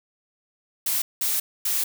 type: noise bursts at uneven times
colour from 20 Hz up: blue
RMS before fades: -24 dBFS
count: 3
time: 0.86-1.02 / 1.21-1.4 / 1.65-1.84 s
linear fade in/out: 5 ms
effects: none